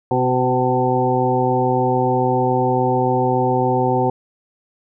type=harmonic tone with a mistuned harmonic; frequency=127 Hz; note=B2; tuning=49 cents sharp; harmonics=1 / 2 / 3 / 4 / 6 / 7; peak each=-22 / -23 / -21 / -22 / -21 / -22 dBFS; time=0.11-4.1 s; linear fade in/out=2 ms; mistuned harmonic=3; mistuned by=-17 cents; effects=none